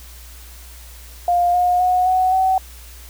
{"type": "tone with pitch steps", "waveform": "sine", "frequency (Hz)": [704, 716.7, 729.7, 742.9, 756.3], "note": ["F5", "F5", "F#5", "F#5", "F#5"], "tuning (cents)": [14, 45, -24, 7, 38], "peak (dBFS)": -13, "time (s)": [1.28, 2.58], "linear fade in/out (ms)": 2, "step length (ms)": 260, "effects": ["added 60 Hz sine -38 dBFS peak until 3.09 s", "white hiss -43 dBFS RMS until 3.09 s"]}